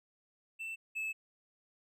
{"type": "tone pair in turn", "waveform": "triangle", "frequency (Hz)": [2669, 2608], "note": ["E7", "E7"], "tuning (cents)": [21, -19], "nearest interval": "unison", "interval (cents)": 40, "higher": "first", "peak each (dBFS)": [-37, -33], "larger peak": "second", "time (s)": [[0.59, 0.76], [0.95, 1.13]], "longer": "second", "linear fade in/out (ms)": 20, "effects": []}